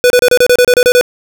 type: tone bursts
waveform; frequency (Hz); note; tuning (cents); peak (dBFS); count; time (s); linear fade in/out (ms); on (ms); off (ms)
square; 493.9; B4; 0; -5; 11; 0.04-1.011; 0; 61; 30
effects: none